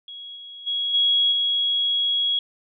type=tone with level steps; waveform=sine; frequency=3322 Hz; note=G#7; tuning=in tune; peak=-35 / -37 / -22 / -16 / -19 dBFS; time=0.08-2.39 s; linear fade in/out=2 ms; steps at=0.35 / 0.66 / 0.93 / 1.31 s; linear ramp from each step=20 ms; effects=none